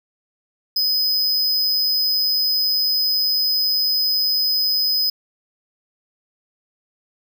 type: tone with amplitude modulation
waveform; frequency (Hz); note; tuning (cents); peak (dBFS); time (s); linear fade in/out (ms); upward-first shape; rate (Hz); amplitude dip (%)
square; 5030; D#8; +18; -15; 0.76-5.1; 5; sine; 198; 45
effects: none